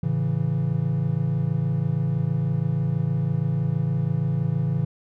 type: chord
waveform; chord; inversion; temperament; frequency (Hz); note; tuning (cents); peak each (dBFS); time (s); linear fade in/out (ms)
triangle; A major; none; equal with one note detuned; 109.68 / 138.59 / 164.81; A2 / C#3 / E3; -5 / 0 / 0; -26 / -22 / -23; 0.03-4.85; 5
effects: none